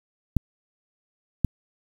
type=clicks; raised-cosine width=5 ms; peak=-7 dBFS; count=2; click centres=0.367 / 1.447 s; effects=7-bit